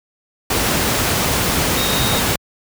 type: tone in noise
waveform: sine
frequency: 3740 Hz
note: A#7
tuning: 5 cents sharp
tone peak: -23 dBFS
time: 1.77-2.2 s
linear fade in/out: 5 ms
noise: pink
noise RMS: -17 dBFS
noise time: 0.5-2.36 s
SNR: -9 dB
effects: high-pass 60 Hz 12 dB/octave